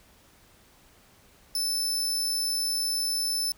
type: tone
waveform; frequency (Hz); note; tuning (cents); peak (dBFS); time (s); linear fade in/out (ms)
sawtooth; 5274; E8; 0; -23; 1.55-3.52; 2
effects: pink hiss -58 dBFS RMS until 3.57 s